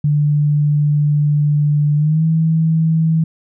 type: tone with pitch glide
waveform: sine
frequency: 147.7 to 161.07 Hz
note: D3 to E3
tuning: +10 to -40 cents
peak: -11 dBFS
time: 0.04-3.24 s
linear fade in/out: 5 ms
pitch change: +150 cents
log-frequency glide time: 1.96-2.24 s
effects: none